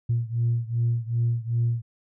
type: beating tone pair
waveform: sine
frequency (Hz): 116.54 / 119.14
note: A#2 / A#2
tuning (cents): 0 / +38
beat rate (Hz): 2.6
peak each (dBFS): -23 / -25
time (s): 0.09-1.82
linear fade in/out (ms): 10
effects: tanh soft clip ceiling -16 dBFS